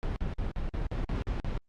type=noise bursts; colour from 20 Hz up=brown; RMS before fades=-31 dBFS; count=9; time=0.03-1.576 s; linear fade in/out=0 ms; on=130 ms; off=47 ms; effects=low-pass 4000 Hz 12 dB/octave + Opus 48 kbps